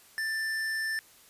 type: tone with tanh clipping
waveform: sine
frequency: 1772 Hz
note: A6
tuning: 12 cents sharp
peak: -31 dBFS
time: 0.18-0.99 s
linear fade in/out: 0 ms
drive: 15 dB
effects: white hiss -57 dBFS RMS until 1.29 s + resampled to 32000 Hz